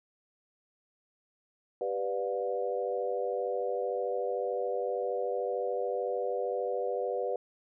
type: chord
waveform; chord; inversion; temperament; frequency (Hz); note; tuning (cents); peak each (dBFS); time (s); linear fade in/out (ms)
sine; G dominant seventh; none; equal with one note detuned; 392 / 493.9 / 587.3 / 711.5; G4 / B4 / D5 / F5; 0 / 0 / 0 / +32; -36 / -32 / -36 / -38; 1.81-7.36; 2
effects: none